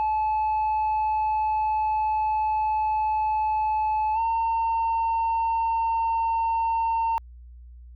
sine tone with pitch glide, 863 to 909.6 Hz, A5 to A#5, -34 to -43 cents, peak -19 dBFS, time 0-7.18 s, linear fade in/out 0 ms, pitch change +91 cents, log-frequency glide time 4.14-4.19 s, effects tanh soft clip ceiling -20 dBFS + added 60 Hz sine -42 dBFS peak until 7.95 s

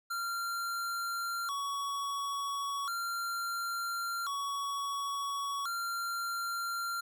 square tone with vibrato, 1244.5 Hz, D#6, in tune, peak -34 dBFS, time 0.1-7.01 s, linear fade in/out 10 ms, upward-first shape square, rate 0.36 Hz, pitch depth 180 cents each way, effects none

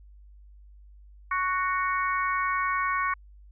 harmonic tone, 370 Hz, F#4, in tune, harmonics 3 / 4 / 5 / 6, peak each -26 / -32 / -33 / -33 dBFS, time 1.31-3.14 s, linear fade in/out 5 ms, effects added 50 Hz sine -48 dBFS peak until 3.51 s

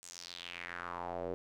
square tone with band-pass filter sweep, 43.65 Hz, F1, in tune, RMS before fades -43 dBFS, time 0.03-1.34 s, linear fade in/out 0 ms, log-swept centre 7800 to 450 Hz, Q 3.3, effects none

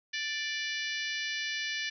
harmonic tone, 587 Hz, D5, 1 cent flat, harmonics 3 / 4 / 5 / 6 / 7 / 8 / 9 / 10, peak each -36 / -38 / -40 / -42 / -43 / -44 / -45 / -46 dBFS, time 0.13-1.9 s, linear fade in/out 10 ms, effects none

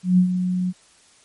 sine tone with ADSR envelope, 181.9 Hz, F#3, 29 cents flat, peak -10 dBFS, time 0.03-0.73 s, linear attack 150 ms, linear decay 92 ms, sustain -9 dB, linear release 42 ms, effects white hiss -54 dBFS RMS until 1.24 s + MP3 48 kbps

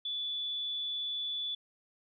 sine tone, 3458 Hz, A7, 31 cents flat, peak -33 dBFS, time 0.05-1.55 s, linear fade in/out 5 ms, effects none

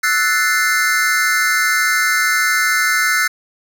square chord, F# half-diminished seventh, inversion third, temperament equal, 1318.5 / 1480 / 1760 / 2093 Hz, E6 / F#6 / A6 / C7, 0 / 0 / 0 / 0 cents, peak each -22 / -19 / -20 / -19 dBFS, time 0.03-3.28 s, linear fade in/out 10 ms, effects none

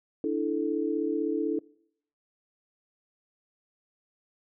sine chord, D suspended second, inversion none, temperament equal with one note detuned, 293.7 / 329.6 / 437.5 Hz, D4 / E4 / A4, 0 / 0 / -10 cents, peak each -30 dBFS, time 0.24-1.59 s, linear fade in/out 2 ms, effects noise-tail reverb RT60 0.7 s tail -24 dB re dry

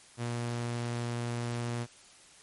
sawtooth tone, 119.2 Hz, A#2, 39 cents sharp, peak -28 dBFS, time 0.17-1.87 s, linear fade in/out 50 ms, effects white hiss -56 dBFS RMS until 2.42 s + MP3 48 kbps

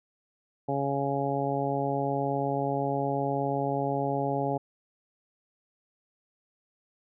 harmonic tone, 139.1 Hz, C#3, 6 cents sharp, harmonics 1 / 2 / 3 / 4 / 5 / 6, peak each -33 / -33 / -33 / -33 / -33 / -33 dBFS, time 0.68-4.58 s, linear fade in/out 10 ms, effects none

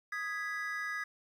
triangle chord, G# minor, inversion second, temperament equal, 1244.5 / 1661.2 / 1975.5 Hz, D#6 / G#6 / B6, 0 / 0 / 0 cents, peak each -40 / -36 / -38 dBFS, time 0.12-1.04 s, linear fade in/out 5 ms, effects 11-bit

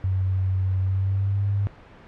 sine tone with pitch glide, 94.2 to 100.38 Hz, F#2 to G2, +32 to +42 cents, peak -20 dBFS, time 0.04-1.67 s, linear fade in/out 0 ms, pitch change +110 cents, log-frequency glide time 0.82-1.46 s, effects pink hiss -47 dBFS RMS until 2.07 s + low-pass 2000 Hz 12 dB/octave

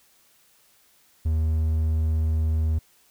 triangle tone, 79.1 Hz, D#2, 29 cents sharp, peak -18 dBFS, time 1.25-2.79 s, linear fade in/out 10 ms, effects white hiss -60 dBFS RMS until 3.1 s

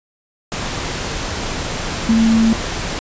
sine tone in noise, 225.2 Hz, A3, 40 cents sharp, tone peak -10 dBFS, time 2.09-2.53 s, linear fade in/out 0 ms, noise pink, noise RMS -23 dBFS, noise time 0.52-2.99 s, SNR +10 dB, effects resampled to 16000 Hz

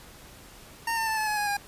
25% pulse tone with pitch steps, 917 / 898.6 / 880.7 / 863 / 845.8 / 828.8 / 812.2 Hz, A#5 / A5 / A5 / A5 / G#5 / G#5 / G#5, -29 / +36 / +1 / -34 / +31 / -4 / -39 cents, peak -22 dBFS, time 0.87-1.57 s, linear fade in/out 5 ms, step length 100 ms, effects pink hiss -49 dBFS RMS until 1.67 s + resampled to 32000 Hz

